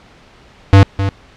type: tone with echo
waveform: square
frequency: 98 Hz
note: G2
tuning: in tune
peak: -3 dBFS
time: 0.73-0.83 s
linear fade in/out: 0 ms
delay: 260 ms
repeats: 1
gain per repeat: -11 dB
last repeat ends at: 1.09 s
effects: pink hiss -44 dBFS RMS until 1.36 s + low-pass 4000 Hz 12 dB/octave